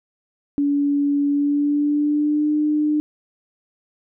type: tone with pitch glide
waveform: sine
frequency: 285.6 to 301 Hz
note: D4 to D4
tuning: -48 to +43 cents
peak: -16 dBFS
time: 0.58-3 s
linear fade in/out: 0 ms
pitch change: +91 cents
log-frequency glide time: 1.28-2.53 s
effects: none